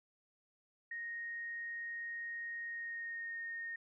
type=tone with pitch glide; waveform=sine; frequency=1864.7 to 1846.5 Hz; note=A#6 to A#6; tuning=0 to -17 cents; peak=-40 dBFS; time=0.91-3.76 s; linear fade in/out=5 ms; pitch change=-17 cents; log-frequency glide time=2.67-3.39 s; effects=none